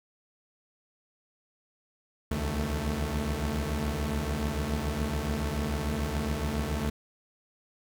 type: tone cluster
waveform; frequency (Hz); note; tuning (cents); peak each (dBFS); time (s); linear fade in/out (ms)
sawtooth; 67.8 / 74.8 / 157.2 / 221.1; C#2 / D2 / D#3 / A3; -38 / +32 / +18 / +9; -30 / -28 / -36 / -30; 2.31-6.9; 5
effects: none